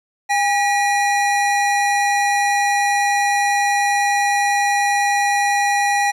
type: tone pair together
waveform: square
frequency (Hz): 811 / 1929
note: G#5 / B6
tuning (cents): -41 / -41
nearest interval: octave + minor third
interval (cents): 1500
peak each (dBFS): -17 / -21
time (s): 0.29-6.12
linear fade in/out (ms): 20
effects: low-pass 9000 Hz 12 dB/octave + 9-bit